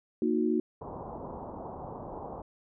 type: chord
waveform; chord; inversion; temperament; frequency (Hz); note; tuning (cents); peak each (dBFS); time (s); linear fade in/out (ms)
sine; D# minor; second; equal with one note detuned; 233.1 / 311.1 / 364.3; A#3 / D#4 / F#4; 0 / 0 / -27; -29; 0.22-0.6; 2
type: low-pass noise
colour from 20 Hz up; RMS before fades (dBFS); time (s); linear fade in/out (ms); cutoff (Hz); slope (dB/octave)
white; -41; 0.81-2.42; 5; 990; 48
effects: none